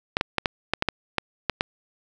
clicks, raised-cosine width 0.3 ms, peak -5 dBFS, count 10, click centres 0.169 / 0.211 / 0.383 / 0.458 / 0.736 / 0.824 / 0.887 / 1.183 / 1.497 / 1.609 s, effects none

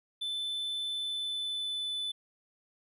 triangle tone with pitch glide, 3520 to 3498 Hz, A7 to A7, 0 to -11 cents, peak -31 dBFS, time 0.21-2.12 s, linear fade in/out 10 ms, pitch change -11 cents, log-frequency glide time 0.9-1.93 s, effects none

